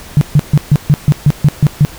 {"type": "tone bursts", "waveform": "sine", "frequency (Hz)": 146.83, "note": "D3", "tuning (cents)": 0, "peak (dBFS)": -3, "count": 10, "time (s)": [0.17, 1.85], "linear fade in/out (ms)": 0, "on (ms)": 42, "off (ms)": 140, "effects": ["pink hiss -33 dBFS RMS until 1.98 s"]}